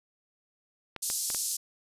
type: clicks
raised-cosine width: 0.3 ms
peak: -21 dBFS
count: 4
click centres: 0.963 / 1.101 / 1.302 / 1.347 s
type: band-pass noise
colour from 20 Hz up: white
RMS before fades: -32 dBFS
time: 1.02-1.57 s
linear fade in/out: 10 ms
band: 5000 to 11000 Hz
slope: 24 dB/octave
effects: resampled to 32000 Hz